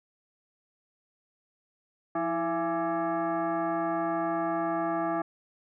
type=tone with frequency modulation; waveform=sine; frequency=173.1 Hz; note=F3; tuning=15 cents flat; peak=-26 dBFS; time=2.15-5.22 s; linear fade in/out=5 ms; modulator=501 Hz; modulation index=2.1; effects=none